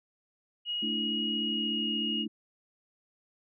sine tone with pitch glide, 2890 to 2870 Hz, F#7 to F7, -41 to +47 cents, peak -30 dBFS, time 0.65-2.26 s, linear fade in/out 50 ms, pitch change -12 cents, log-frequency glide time 1.37-1.91 s
sine chord, A suspended fourth, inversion none, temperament just, 220 / 293.3 / 330 Hz, A3 / D4 / E4, 0 / -2 / +2 cents, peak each -34 / -38 / -39 dBFS, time 0.82-2.28 s, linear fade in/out 10 ms
effects none

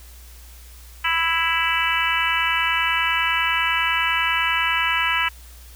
harmonic tone, 330 Hz, E4, 2 cents sharp, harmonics 3 / 4 / 5 / 6 / 7 / 8 / 9, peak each -26 / -26 / -26 / -26 / -26 / -26 / -26 dBFS, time 1.04-5.29 s, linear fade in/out 10 ms, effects added 60 Hz sine -41 dBFS peak until 5.75 s + white hiss -48 dBFS RMS until 5.75 s

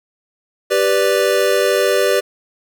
square chord, G major, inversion none, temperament equal, 392 / 493.9 / 587.3 Hz, G4 / B4 / D5, 0 / 0 / 0 cents, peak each -18 dBFS, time 0.7-2.21 s, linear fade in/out 20 ms, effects none

